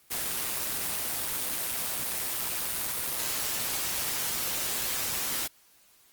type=noise with amplitude modulation; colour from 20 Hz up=white; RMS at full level=-29 dBFS; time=0.1-5.48 s; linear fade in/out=20 ms; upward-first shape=sine; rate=121 Hz; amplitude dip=40%; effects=white hiss -61 dBFS RMS until 6.12 s + Opus 24 kbps